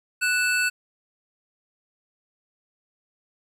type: tone pair together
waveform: square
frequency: 1480 / 2637 Hz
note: F#6 / E7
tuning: 0 / 0 cents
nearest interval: minor seventh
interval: 1000 cents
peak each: -23 / -25 dBFS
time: 0.21-0.7 s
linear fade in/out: 20 ms
effects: low-pass 12000 Hz 12 dB/octave + 9-bit